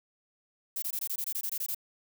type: noise bursts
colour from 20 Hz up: violet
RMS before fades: -33 dBFS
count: 12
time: 0.76-1.747 s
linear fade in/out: 5 ms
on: 63 ms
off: 21 ms
effects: none